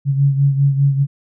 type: beating tone pair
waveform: sine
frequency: 138.59 / 143.59 Hz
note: C#3 / D3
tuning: 0 / -39 cents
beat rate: 5 Hz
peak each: -12 / -19 dBFS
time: 0.05-1.07 s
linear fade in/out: 50 ms
effects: none